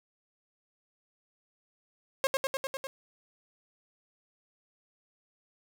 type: tone with echo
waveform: sawtooth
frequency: 538 Hz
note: C5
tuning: 48 cents sharp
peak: -20 dBFS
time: 2.24-2.27 s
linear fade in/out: 0 ms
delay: 100 ms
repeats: 6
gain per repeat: -2 dB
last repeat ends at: 2.87 s
effects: none

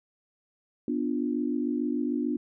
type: chord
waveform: sine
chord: B diminished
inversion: none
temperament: equal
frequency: 246.9 / 293.7 / 349.2 Hz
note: B3 / D4 / F4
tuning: 0 / 0 / 0 cents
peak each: -29 / -29 / -34 dBFS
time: 0.88-2.37 s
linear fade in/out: 2 ms
effects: none

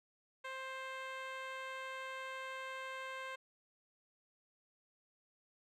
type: tone with band-pass filter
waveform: 10% pulse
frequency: 526 Hz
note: C5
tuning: 9 cents sharp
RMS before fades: -45 dBFS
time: 0.44-3.36 s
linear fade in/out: 10 ms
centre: 1100 Hz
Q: 0.56
effects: none

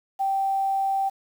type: tone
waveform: sine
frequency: 780 Hz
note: G5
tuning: 9 cents flat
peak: -21 dBFS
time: 0.19-1.1 s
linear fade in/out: 20 ms
effects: 8-bit

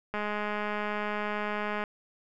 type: click train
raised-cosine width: 0.5 ms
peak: -18 dBFS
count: 356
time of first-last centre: 0.14-1.839 s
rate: 209 Hz
effects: none

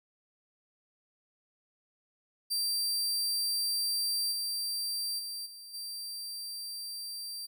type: tone with level steps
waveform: sawtooth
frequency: 4700 Hz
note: D8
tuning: 1 cent sharp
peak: -26 / -29 / -34 / -43 / -35 dBFS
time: 2.5-7.47 s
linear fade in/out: 20 ms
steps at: 4.31 / 5.18 / 5.45 / 5.73 s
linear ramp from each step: 20 ms
effects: none

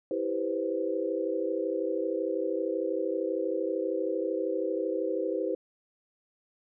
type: chord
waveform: sine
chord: C major seventh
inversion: first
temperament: just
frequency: 327 / 392.4 / 490.5 / 523.3 Hz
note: E4 / G4 / B4 / C5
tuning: -14 / +2 / -12 / 0 cents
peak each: -33 dBFS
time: 0.11-5.55 s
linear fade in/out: 2 ms
effects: none

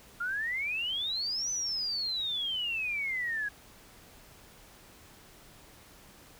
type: exponential two-way sweep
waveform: sine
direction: up then down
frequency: 1378 to 6090 to 1640 Hz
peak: -30 dBFS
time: 0.2-3.49 s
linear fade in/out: 10 ms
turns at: 1.51 s
effects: pink hiss -55 dBFS RMS until 6.39 s

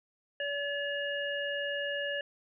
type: harmonic tone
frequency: 571 Hz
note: D5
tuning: 49 cents flat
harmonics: 1 / 3 / 5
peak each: -35 / -35 / -38 dBFS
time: 0.4-2.21 s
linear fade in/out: 2 ms
effects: none

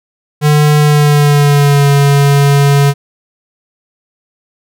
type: tone with pitch glide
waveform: square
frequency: 149.4 to 141.42 Hz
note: D3 to C#3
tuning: +30 to +35 cents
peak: -6 dBFS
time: 0.41-2.94 s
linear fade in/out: 50 ms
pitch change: -95 cents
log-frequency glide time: 0.79-1.89 s
effects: none

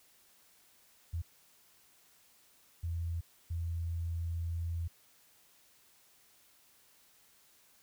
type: tone bursts at uneven times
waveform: sine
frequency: 84 Hz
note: E2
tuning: 33 cents sharp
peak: -33 dBFS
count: 3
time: 1.13-1.22 / 2.83-3.21 / 3.5-4.88 s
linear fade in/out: 10 ms
effects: white hiss -65 dBFS RMS until 7.82 s

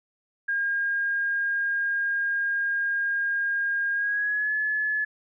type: tone with pitch glide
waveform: sine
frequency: 1618 to 1714.2 Hz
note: G#6 to A6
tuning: -46 to -46 cents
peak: -23 dBFS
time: 0.48-5.05 s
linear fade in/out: 10 ms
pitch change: +100 cents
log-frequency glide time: 3.93-4.53 s
effects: none

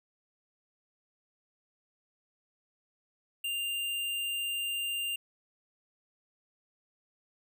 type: tone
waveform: square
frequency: 2794 Hz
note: F7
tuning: in tune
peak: -32 dBFS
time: 3.44-5.16 s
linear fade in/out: 5 ms
effects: none

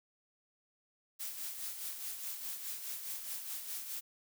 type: noise with tremolo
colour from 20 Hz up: blue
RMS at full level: -40 dBFS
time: 1.19-4.01 s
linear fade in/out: 20 ms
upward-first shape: sine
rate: 4.8 Hz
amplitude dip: 50%
effects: none

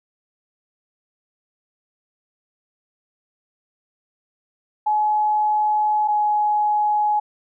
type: tone pair in turn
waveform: sine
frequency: 848 / 840.7 Hz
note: G#5 / G#5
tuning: +36 / +21 cents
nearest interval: unison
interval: 15 cents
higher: first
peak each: -16 dBFS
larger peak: neither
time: 4.86-6.08 / 6.08-7.2 s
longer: first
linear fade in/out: 10 ms
effects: none

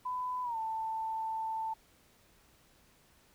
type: tone with pitch glide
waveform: sine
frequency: 1002 to 887.5 Hz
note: B5 to A5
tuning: +25 to +15 cents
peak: -33 dBFS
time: 0.05-1.74 s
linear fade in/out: 10 ms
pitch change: -210 cents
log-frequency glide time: 0.43-0.58 s
effects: pink hiss -65 dBFS RMS until 3.34 s

